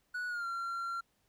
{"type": "tone with pitch glide", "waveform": "triangle", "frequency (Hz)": [1471, 1372.5], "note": ["F#6", "F6"], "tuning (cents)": [-11, -31], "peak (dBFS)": -33, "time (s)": [0.14, 1.01], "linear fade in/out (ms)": 10, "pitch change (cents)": -120, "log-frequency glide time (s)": [0.28, 0.46], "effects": ["pink hiss -75 dBFS RMS until 1.28 s"]}